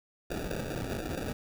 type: noise with sample-and-hold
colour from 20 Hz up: blue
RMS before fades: -35 dBFS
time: 0.3-1.33 s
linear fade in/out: 5 ms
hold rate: 1050 Hz
effects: none